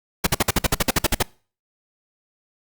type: noise bursts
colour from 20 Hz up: pink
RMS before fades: -17 dBFS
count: 13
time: 0.24-1.227 s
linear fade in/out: 5 ms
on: 27 ms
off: 53 ms
effects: noise-tail reverb RT60 0.4 s tail -25 dB re dry + Opus 48 kbps